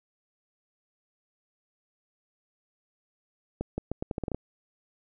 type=accelerating click train; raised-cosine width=2 ms; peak=-17 dBFS; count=10; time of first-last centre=3.61-4.346 s; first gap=170 ms; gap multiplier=0.8; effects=none